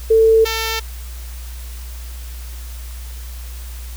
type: tone pair in turn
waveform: sine / 5% pulse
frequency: 446.2 / 447.9 Hz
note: A4 / A4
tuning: +24 / +31 cents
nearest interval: unison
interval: 7 cents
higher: second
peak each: -8 dBFS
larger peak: neither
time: 0.1-0.45 / 0.45-0.8 s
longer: neither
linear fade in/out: 10 ms
effects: added 60 Hz sine -28 dBFS peak until 3.96 s + white hiss -40 dBFS RMS until 3.96 s